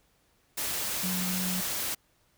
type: tone in noise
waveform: sine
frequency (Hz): 183.6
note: F#3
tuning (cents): -13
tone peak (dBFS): -31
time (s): 1.03-1.61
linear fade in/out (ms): 10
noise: white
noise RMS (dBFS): -32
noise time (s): 0.57-1.95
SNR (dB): -2
effects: pink hiss -68 dBFS RMS until 2.37 s